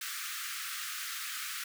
pink high-pass noise, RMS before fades -39 dBFS, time 0.01-1.64 s, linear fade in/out 5 ms, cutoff 1200 Hz, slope 96 dB/octave, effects none

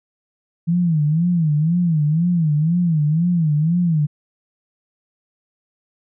sine tone with vibrato, 162.1 Hz, E3, 29 cents flat, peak -14 dBFS, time 0.67-4.07 s, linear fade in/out 20 ms, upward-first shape sine, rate 2 Hz, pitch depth 160 cents each way, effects none

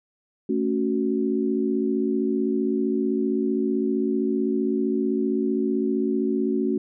sine chord, F# minor, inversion first, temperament just, 222 / 277.5 / 370 Hz, A3 / C#4 / F#4, +16 / +2 / 0 cents, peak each -25 dBFS, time 0.49-6.78 s, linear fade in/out 5 ms, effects none

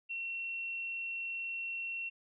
sine tone, 2721 Hz, F7, 46 cents flat, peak -36 dBFS, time 0.09-2.1 s, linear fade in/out 20 ms, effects none

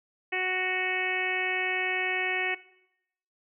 harmonic tone, 370 Hz, F#4, in tune, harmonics 1 / 2 / 3 / 4 / 5 / 6 / 7 / 8, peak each -34 / -35 / -43 / -42 / -32 / -32 / -34 / -42 dBFS, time 0.32-2.55 s, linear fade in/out 10 ms, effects noise-tail reverb RT60 0.8 s tail -18 dB re dry

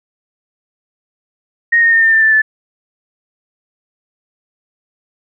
sine tone with pitch steps, 1864.7 / 1844.3 / 1824.2 / 1804.3 / 1784.6 / 1765.1 / 1745.9 Hz, A#6 / A#6 / A#6 / A6 / A6 / A6 / A6, 0 / -19 / -38 / +43 / +24 / +5 / -14 cents, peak -7 dBFS, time 1.72-2.42 s, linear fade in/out 10 ms, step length 100 ms, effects none

